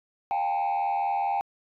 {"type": "tone with frequency modulation", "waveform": "sine", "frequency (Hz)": 801, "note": "G5", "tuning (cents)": 37, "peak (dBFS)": -21, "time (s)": [0.31, 1.41], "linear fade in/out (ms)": 0, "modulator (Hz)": 84.5, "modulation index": 0.87, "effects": ["tanh soft clip ceiling -23 dBFS"]}